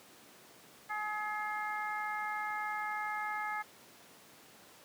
harmonic tone, 423.1 Hz, G#4, 32 cents sharp, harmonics 2 / 3 / 4 / 5, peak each -38 / -40 / -41 / -42 dBFS, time 0.89-3.63 s, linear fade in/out 20 ms, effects pink hiss -57 dBFS RMS until 4.84 s + high-pass 200 Hz 12 dB/octave

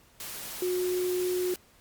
sine tone in noise, 362.8 Hz, F#4, 34 cents flat, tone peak -26 dBFS, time 0.62-1.54 s, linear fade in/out 2 ms, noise white, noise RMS -39 dBFS, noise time 0.2-1.56 s, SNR +10 dB, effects pink hiss -60 dBFS RMS until 1.8 s + Opus 48 kbps

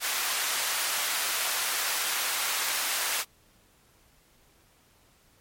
pink high-pass noise, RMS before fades -29 dBFS, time 0-3.25 s, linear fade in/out 50 ms, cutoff 1100 Hz, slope 12 dB/octave, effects pink hiss -62 dBFS RMS until 5.4 s + MP3 64 kbps

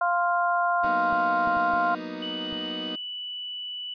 harmonic tone, 349.2 Hz, F4, in tune, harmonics 2 / 3 / 4, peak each -24 / -26 / -27 dBFS, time 0.01-1.95 s, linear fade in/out 5 ms
30% pulse chord, B major seventh, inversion second, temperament equal, 185 / 233.1 / 246.9 / 311.1 Hz, F#3 / A#3 / B3 / D#4, 0 / 0 / 0 / 0 cents, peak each -39 / -39 / -36 / -33 dBFS, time 0.83-2.96 s, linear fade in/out 10 ms
clicks, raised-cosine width 3 ms, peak -28 dBFS, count 6, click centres 0.845 / 1.128 / 1.474 / 1.57 / 1.737 / 2.527 s
sine tone, 2966 Hz, F#7, 4 cents sharp, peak -32 dBFS, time 2.22-3.94 s, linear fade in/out 5 ms
effects resampled to 11025 Hz

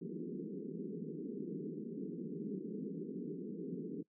pink band-pass noise, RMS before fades -43 dBFS, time 0.01-4.03 s, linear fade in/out 10 ms, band 160 to 450 Hz, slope 96 dB/octave, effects noise-tail reverb RT60 0.1 s tail -21 dB re dry

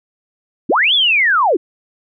sine linear two-way sweep, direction up then down, 158.8 to 3520 to 287.8 Hz, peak -10 dBFS, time 0.69-1.57 s, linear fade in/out 10 ms, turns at 0.94 s, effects none

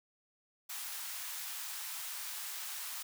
white high-pass noise, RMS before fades -42 dBFS, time 0.69-3.03 s, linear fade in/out 10 ms, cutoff 820 Hz, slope 24 dB/octave, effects none

